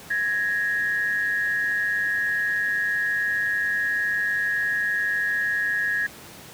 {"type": "tone pair together", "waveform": "sine", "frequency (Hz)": [1663.4, 1864.7], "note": ["G#6", "A#6"], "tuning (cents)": [2, 0], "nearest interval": "major second", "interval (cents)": 198, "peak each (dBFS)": [-23, -26], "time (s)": [0.1, 6.07], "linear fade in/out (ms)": 10, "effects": ["pink hiss -43 dBFS RMS until 6.53 s", "high-pass 100 Hz 12 dB/octave"]}